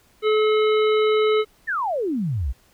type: harmonic tone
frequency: 430 Hz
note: A4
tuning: 40 cents flat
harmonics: 1 / 3 / 5 / 7 / 9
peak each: -16 / -26 / -30 / -33 / -35 dBFS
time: 0.22-1.45 s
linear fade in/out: 50 ms
type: exponential sweep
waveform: sine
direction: down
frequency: 1883 to 55.1 Hz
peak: -21 dBFS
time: 1.67-2.53 s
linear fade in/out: 20 ms
effects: pink hiss -58 dBFS RMS until 2.73 s